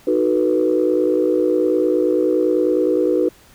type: chord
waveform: sine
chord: B dominant seventh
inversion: first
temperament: equal with one note detuned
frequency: 311.1 / 370 / 440 / 489.6 Hz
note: D#4 / F#4 / A4 / B4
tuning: 0 / 0 / 0 / -15 cents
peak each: -19 / -18 / -24 / -18 dBFS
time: 0.07-3.29 s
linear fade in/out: 5 ms
effects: tanh soft clip ceiling -5 dBFS + pink hiss -49 dBFS RMS until 3.54 s